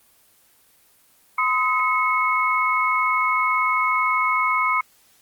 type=tone cluster; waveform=sine; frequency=1027 / 1265 / 2192 Hz; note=C6 / D#6 / C#7; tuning=-33 / +28 / -20 cents; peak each=-22 dBFS; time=1.38-4.81 s; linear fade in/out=5 ms; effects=white hiss -57 dBFS RMS until 5.21 s + Opus 24 kbps